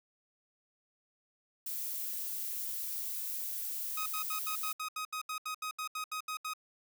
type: noise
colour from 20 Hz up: violet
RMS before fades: -38 dBFS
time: 1.66-4.73 s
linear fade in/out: 5 ms
type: tone bursts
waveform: sawtooth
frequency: 1257 Hz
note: D#6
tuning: 17 cents sharp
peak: -32 dBFS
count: 16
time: 3.97-6.536 s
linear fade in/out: 5 ms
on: 91 ms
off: 74 ms
effects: none